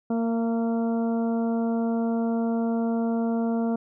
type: harmonic tone with a mistuned harmonic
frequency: 230 Hz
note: A#3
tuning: 23 cents flat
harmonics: 1 / 2 / 3 / 4 / 5 / 6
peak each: -23 / -31 / -33 / -41 / -46 / -45 dBFS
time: 0.1-3.76 s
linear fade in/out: 5 ms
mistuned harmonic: 3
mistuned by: -15 cents
effects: none

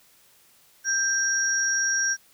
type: tone pair together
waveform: sine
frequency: 1580 / 5678 Hz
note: G6 / F8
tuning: +13 / +28 cents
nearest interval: octave + minor seventh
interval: 2215 cents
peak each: -24 dBFS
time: 0.84-2.17 s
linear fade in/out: 50 ms
effects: white hiss -58 dBFS RMS until 2.33 s

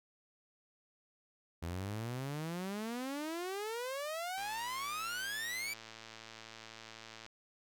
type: exponential sweep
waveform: sawtooth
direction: up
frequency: 81.6 to 2349 Hz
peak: -34 dBFS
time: 1.62-5.74 s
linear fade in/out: 10 ms
type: click train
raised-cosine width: 0.2 ms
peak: -32 dBFS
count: 324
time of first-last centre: 4.38-7.264 s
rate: 112 Hz
effects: none

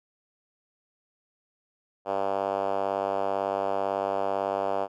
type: tone with band-pass filter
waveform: 5% pulse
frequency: 98 Hz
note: G2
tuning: in tune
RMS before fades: -28 dBFS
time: 2.05-4.88 s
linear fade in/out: 50 ms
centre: 640 Hz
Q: 2.1
effects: none

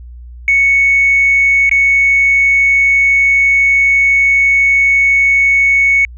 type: tone with dropouts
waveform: sine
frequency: 2217 Hz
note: C#7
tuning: in tune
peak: -6 dBFS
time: 0.48-6.05 s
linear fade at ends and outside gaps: 1 ms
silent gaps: 1.694-1.713 s
effects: tanh soft clip ceiling -2 dBFS + added 60 Hz sine -29 dBFS peak until 6.17 s

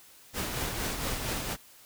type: noise with tremolo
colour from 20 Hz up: pink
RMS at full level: -31 dBFS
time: 0.33-1.57 s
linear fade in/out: 50 ms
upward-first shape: triangle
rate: 4.3 Hz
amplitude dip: 45%
effects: white hiss -55 dBFS RMS until 1.85 s

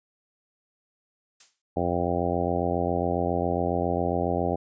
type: noise with exponential decay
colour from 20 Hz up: blue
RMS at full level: -42 dBFS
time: 1.4-1.62 s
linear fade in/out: 5 ms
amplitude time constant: 47 ms
type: harmonic tone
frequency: 87.31 Hz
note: F2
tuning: in tune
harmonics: 1 / 2 / 3 / 4 / 5 / 6 / 7 / 8 / 9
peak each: -32 / -32 / -32 / -32 / -32 / -32 / -32 / -32 / -32 dBFS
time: 1.76-4.56 s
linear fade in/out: 10 ms
effects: resampled to 16000 Hz

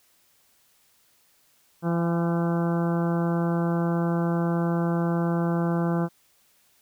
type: harmonic tone with a mistuned harmonic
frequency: 169.9 Hz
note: F3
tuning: 47 cents flat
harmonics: 1 / 2 / 3 / 4 / 5 / 6 / 7 / 8 / 9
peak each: -23 / -29 / -33 / -35 / -37 / -39 / -40 / -41 / -42 dBFS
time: 1.82-6.09 s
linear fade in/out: 50 ms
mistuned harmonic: 5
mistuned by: -27 cents
effects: white hiss -63 dBFS RMS until 6.81 s

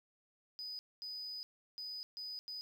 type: tone bursts at uneven times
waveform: sine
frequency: 4978 Hz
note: D#8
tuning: in tune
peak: -40 dBFS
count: 5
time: 0.59-0.79 / 1.02-1.43 / 1.78-2.03 / 2.17-2.39 / 2.48-2.61 s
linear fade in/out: 0 ms
effects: tanh soft clip ceiling -40 dBFS + 11-bit

